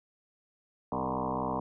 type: tone with frequency modulation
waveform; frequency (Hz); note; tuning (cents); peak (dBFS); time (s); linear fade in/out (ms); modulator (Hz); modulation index
sine; 600; D5; +37; -29; 0.92-1.6; 2; 64.2; 7.2
effects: none